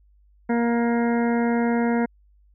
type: harmonic tone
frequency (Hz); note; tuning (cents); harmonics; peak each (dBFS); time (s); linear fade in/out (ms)
235.2; A#3; +16; 1 / 2 / 3 / 4 / 6 / 7 / 8 / 9; -20 / -26 / -30 / -32 / -36 / -37 / -38 / -39; 0.49-2.06; 10
effects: added 50 Hz sine -54 dBFS peak until 2.54 s